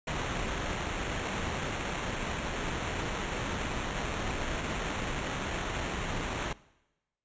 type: noise with sample-and-hold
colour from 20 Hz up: pink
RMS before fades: -34 dBFS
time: 0.07-6.53 s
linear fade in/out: 5 ms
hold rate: 4900 Hz
effects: noise-tail reverb RT60 1.0 s tail -21 dB re dry + resampled to 16000 Hz